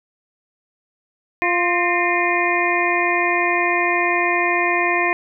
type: harmonic tone with a mistuned harmonic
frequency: 349.2 Hz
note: F4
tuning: in tune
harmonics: 1 / 2 / 3 / 5 / 6 / 7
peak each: -23 / -23 / -23 / -23 / -23 / -23 dBFS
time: 1.42-5.13 s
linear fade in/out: 0 ms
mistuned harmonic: 5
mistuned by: +65 cents
effects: none